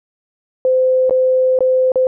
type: tone with dropouts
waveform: sine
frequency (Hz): 515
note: C5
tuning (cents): -28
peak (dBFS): -10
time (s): 0.65-2.07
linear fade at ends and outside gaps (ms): 1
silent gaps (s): 1.096-1.108 / 1.589-1.606 / 1.919-1.957
effects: none